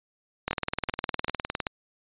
two click trains, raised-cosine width 0.3 ms, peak -11 / -11 dBFS, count 23 / 4, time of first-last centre 0.48-1.602 / 0.51-1.668 s, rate 19.6 / 2.59 Hz, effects resampled to 8000 Hz

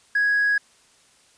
triangle tone with hard clipping, 1661.2 Hz, G#6, in tune, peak -17 dBFS, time 0.15-0.58 s, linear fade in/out 5 ms, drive 2 dB, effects white hiss -57 dBFS RMS until 1.37 s + resampled to 22050 Hz

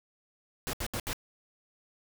pink noise bursts, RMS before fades -34 dBFS, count 4, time 0.67-1.131 s, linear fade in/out 0 ms, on 62 ms, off 71 ms, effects none

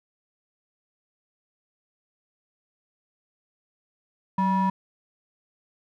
triangle ring-modulated tone, 390 Hz, G4, 9 cents flat, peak -15 dBFS, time 4.38-4.7 s, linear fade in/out 5 ms, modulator 578 Hz, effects none

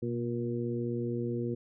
harmonic tone with a mistuned harmonic, 118.7 Hz, A#2, 32 cents sharp, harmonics 1 / 2 / 3 / 4, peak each -35 / -35 / -35 / -39 dBFS, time 0.02-1.55 s, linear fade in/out 10 ms, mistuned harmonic 1, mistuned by +49 cents, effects none

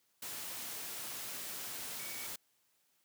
sine tone in noise, 2255 Hz, C#7, 29 cents sharp, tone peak -50 dBFS, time 1.99-2.27 s, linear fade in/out 5 ms, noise white, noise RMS -43 dBFS, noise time 0.22-2.36 s, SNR -10 dB, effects white hiss -75 dBFS RMS until 3.04 s + high-pass 100 Hz 12 dB/octave

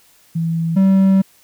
sine / triangle tone pair in turn, 164.81 / 192.41 Hz, E3 / G3, 0 / -32 cents, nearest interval minor third, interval 268 cents, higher second, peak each -16 / -7 dBFS, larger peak second, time 0.35-0.76 / 0.76-1.22 s, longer second, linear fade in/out 10 ms, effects white hiss -52 dBFS RMS until 1.43 s

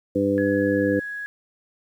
harmonic tone, 100 Hz, G2, 35 cents sharp, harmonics 1 / 2 / 3 / 4 / 5, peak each -31 / -27 / -22 / -29 / -22 dBFS, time 0.15-1 s, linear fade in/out 10 ms
sine tone with pitch glide, 1685 to 1666.6 Hz, G#6 to G#6, +25 to +6 cents, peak -29 dBFS, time 0.38-1.26 s, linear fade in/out 0 ms, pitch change -19 cents, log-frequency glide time 0.74-1.02 s
effects 9-bit

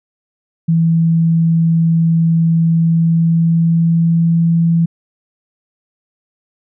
sine tone with pitch glide, 164.81 to 166.92 Hz, E3 to E3, 0 to +22 cents, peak -9 dBFS, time 0.68-4.86 s, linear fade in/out 10 ms, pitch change +22 cents, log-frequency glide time 2.66-4.44 s, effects none

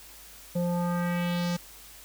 square tone with low-pass filter sweep, 174.61 Hz, F3, in tune, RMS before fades -28 dBFS, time 0.55-1.57 s, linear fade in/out 10 ms, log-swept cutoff 500 to 6500 Hz, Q 2, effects added 50 Hz sine -56 dBFS peak until 2.04 s + white hiss -49 dBFS RMS until 2.04 s

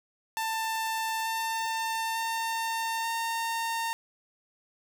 sawtooth tone with pitch steps, 891 / 898.8 / 906.6 / 914.5 Hz, A5 / A5 / A#5 / A#5, +22 / +37 / -48 / -33 cents, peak -25 dBFS, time 0.37-3.93 s, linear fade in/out 0 ms, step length 890 ms, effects none

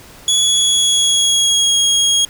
25% pulse tone with pitch glide, 3381 to 3285 Hz, G#7 to G#7, +30 to -20 cents, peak -7 dBFS, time 0.28-2.25 s, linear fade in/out 2 ms, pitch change -50 cents, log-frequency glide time 0.43-1.78 s, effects pink hiss -40 dBFS RMS until 2.29 s

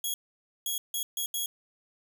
10% pulse tone bursts at uneven times, 3322 Hz, G#7, in tune, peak -21 dBFS, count 5, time 0.04-0.14 / 0.66-0.78 / 0.94-1.03 / 1.17-1.26 / 1.34-1.46 s, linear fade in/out 2 ms, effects none

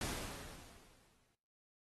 pink noise with exponential decay, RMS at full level -39 dBFS, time 0.01-1.35 s, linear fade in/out 2 ms, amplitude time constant 290 ms, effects noise-tail reverb RT60 0.7 s tail -21 dB re dry + AAC 32 kbps

